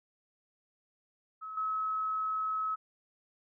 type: tone with level steps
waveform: sine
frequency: 1287 Hz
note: E6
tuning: 42 cents flat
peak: -39 / -30 dBFS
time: 1.41-2.76 s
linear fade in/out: 20 ms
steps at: 1.57 s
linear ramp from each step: 5 ms
effects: none